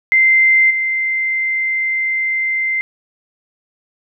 sine tone with level steps, 2082 Hz, C7, 9 cents flat, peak -8 / -15 dBFS, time 0.12-2.81 s, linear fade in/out 0 ms, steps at 0.7 s, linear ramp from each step 10 ms, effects none

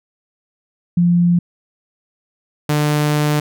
sine / sawtooth tone pair in turn, 174 / 149.19 Hz, F3 / D3, -6 / +28 cents, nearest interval minor third, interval 266 cents, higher first, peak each -10 dBFS, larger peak neither, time 0.97-1.39 / 2.69-3.4 s, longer second, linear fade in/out 5 ms, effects none

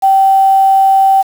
sine tone with quantisation, 776 Hz, G5, 18 cents flat, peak -5 dBFS, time 0.02-1.23 s, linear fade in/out 20 ms, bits 5, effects none

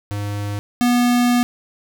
square tone pair in turn, 102.4 / 243.5 Hz, G#2 / B3, -24 / -24 cents, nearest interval octave + minor third, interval 1500 cents, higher second, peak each -23 / -14 dBFS, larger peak second, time 0.11-0.59 / 0.81-1.43 s, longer second, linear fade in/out 0 ms, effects none

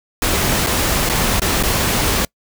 pink noise with dropouts, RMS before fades -17 dBFS, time 0.22-2.25 s, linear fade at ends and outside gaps 2 ms, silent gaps 0.665-0.669 / 1.091-1.096 / 1.397-1.418 / 1.628-1.634 s, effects noise-tail reverb RT60 0.1 s tail -26 dB re dry

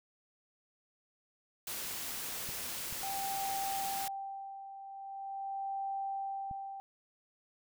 white noise, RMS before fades -40 dBFS, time 1.67-4.08 s, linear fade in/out 2 ms
clicks, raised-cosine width 5 ms, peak -35 dBFS, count 3, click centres 2.49 / 2.926 / 6.512 s
sine tone with tremolo, 784 Hz, G5, in tune, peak -34 dBFS, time 3.03-6.8 s, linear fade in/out 0 ms, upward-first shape sine, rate 0.43 Hz, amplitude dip 70%
effects none

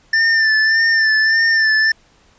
square tone with vibrato, 1781 Hz, A6, 21 cents sharp, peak -12 dBFS, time 0.13-1.92 s, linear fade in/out 5 ms, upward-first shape sine, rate 1.7 Hz, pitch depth 37 cents each way, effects pink hiss -53 dBFS RMS until 2.38 s + resampled to 16000 Hz

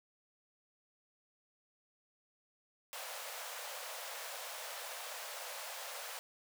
pink high-pass noise, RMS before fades -45 dBFS, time 2.93-6.19 s, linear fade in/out 0 ms, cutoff 490 Hz, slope 96 dB/octave, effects none

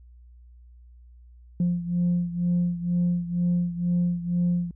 sine beating tone pair, 174.61 / 176.71 Hz, F3 / F3, 0 / +21 cents, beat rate 2.1 Hz, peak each -22 / -26 dBFS, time 1.6-4.71 s, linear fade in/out 2 ms, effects tanh soft clip ceiling -17 dBFS + added 60 Hz sine -47 dBFS peak until 4.75 s

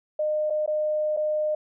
sine tone with dropouts, 610 Hz, D#5, 34 cents flat, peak -22 dBFS, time 0.19-1.55 s, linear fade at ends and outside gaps 5 ms, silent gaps 0.5-0.504 / 0.662-0.676 / 1.166-1.171 s, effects none

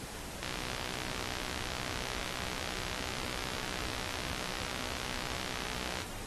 click train, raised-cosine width 0.2 ms, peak -19 dBFS, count 352, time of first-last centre 0.43-6.019 s, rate 62.8 Hz, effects pink hiss -44 dBFS RMS until 6.26 s + AAC 32 kbps

